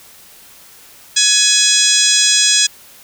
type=harmonic tone with a mistuned harmonic; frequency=840 Hz; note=G#5; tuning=19 cents sharp; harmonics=2 / 3 / 4 / 5 / 6 / 7 / 8 / 9 / 10; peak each=-22 / -22 / -16 / -20 / -16 / -19 / -16 / -21 / -20 dBFS; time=1.16-2.67 s; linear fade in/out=10 ms; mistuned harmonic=5; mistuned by=-67 cents; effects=white hiss -42 dBFS RMS until 3.03 s